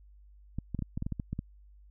clicks, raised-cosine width 5 ms, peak -21 dBFS, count 11, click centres 0.586 / 0.747 / 0.791 / 0.823 / 0.975 / 1.024 / 1.065 / 1.123 / 1.198 / 1.33 / 1.391 s, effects added 50 Hz sine -53 dBFS peak until 1.9 s

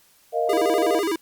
sine chord, Bb suspended fourth, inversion none, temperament equal, 466.2 / 622.3 / 698.5 Hz, Bb4 / Eb5 / F5, 0 / 0 / 0 cents, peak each -24 dBFS, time 0.32-1.02 s, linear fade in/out 50 ms
square tone with vibrato, 364.5 Hz, F#4, 26 cents flat, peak -22 dBFS, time 0.49-1.16 s, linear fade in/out 5 ms, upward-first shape square, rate 12 Hz, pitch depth 190 cents each way
effects white hiss -57 dBFS RMS until 1.21 s + Opus 48 kbps

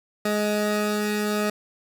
20% pulse tone pair together, 209.6 / 628 Hz, G#3 / D#5, +16 / +16 cents, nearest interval octave + perfect fifth, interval 1900 cents, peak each -18 / -25 dBFS, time 0.25-1.5 s, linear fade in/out 5 ms, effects none

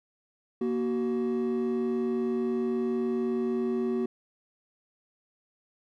triangle tone pair together, 236.8 / 375.9 Hz, A#3 / F#4, +27 / +27 cents, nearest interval minor sixth, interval 800 cents, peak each -26 dBFS, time 0.61-4.06 s, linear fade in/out 5 ms, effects tanh soft clip ceiling -18 dBFS

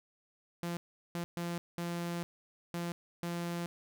sawtooth tone bursts at uneven times, 172 Hz, F3, 26 cents flat, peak -31 dBFS, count 6, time 0.63-0.77 / 1.15-1.24 / 1.37-1.58 / 1.78-2.23 / 2.74-2.92 / 3.23-3.66 s, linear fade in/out 0 ms, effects none

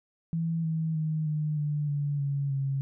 sine tone with pitch steps, 164.81 / 160.49 / 156.28 / 152.18 / 148.19 / 144.31 / 140.52 / 136.84 Hz, E3 / E3 / D#3 / D#3 / D3 / D3 / C#3 / C#3, 0 / -46 / +8 / -38 / +16 / -30 / +24 / -22 cents, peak -26 dBFS, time 0.33-2.81 s, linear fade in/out 0 ms, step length 310 ms, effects none

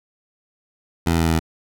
15% pulse tone with pitch steps, 84.1 / 83.23 / 82.37 / 81.52 / 80.67 Hz, E2 / E2 / E2 / E2 / E2, +35 / +17 / -1 / -19 / -37 cents, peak -10 dBFS, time 1.06-1.395 s, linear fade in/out 10 ms, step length 67 ms, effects none

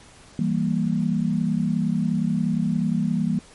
sine chord, E diminished, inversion none, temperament equal, 164.81 / 196 / 233.1 Hz, E3 / G3 / Bb3, 0 / 0 / 0 cents, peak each -24 dBFS, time 0.39-3.39 s, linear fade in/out 2 ms, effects pink hiss -49 dBFS RMS until 3.54 s + MP3 48 kbps

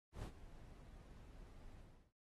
brown noise with ADSR envelope, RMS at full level -44 dBFS, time 0.12-2.13 s, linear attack 110 ms, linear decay 84 ms, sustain -14 dB, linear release 350 ms, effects noise-tail reverb RT60 0.1 s tail -22 dB re dry + AAC 32 kbps

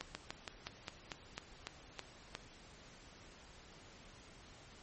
slowing click train, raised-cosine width 0.2 ms, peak -23 dBFS, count 11, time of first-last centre 0.01-2.351 s, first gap 140 ms, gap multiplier 1.11, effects pink hiss -58 dBFS RMS until 4.82 s + MP3 32 kbps

